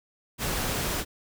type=noise; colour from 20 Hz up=pink; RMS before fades=-29 dBFS; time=0.38-1.05 s; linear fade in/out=50 ms; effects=none